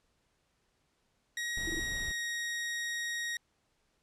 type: tone with pitch glide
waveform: sawtooth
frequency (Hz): 1894 to 1880.9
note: A#6 to A#6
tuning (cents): +27 to +15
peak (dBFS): -30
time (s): 1.37-3.37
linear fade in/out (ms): 2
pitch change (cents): -12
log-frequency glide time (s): 1.79-2.16
type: noise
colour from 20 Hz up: brown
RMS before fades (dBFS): -42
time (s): 1.57-2.12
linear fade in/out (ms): 5
type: tone bursts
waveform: sine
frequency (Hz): 329.6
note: E4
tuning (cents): 0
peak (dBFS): -36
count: 3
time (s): 1.67-1.797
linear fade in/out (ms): 2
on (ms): 29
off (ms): 20
effects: pink hiss -75 dBFS RMS until 4.02 s + low-pass 9000 Hz 12 dB/octave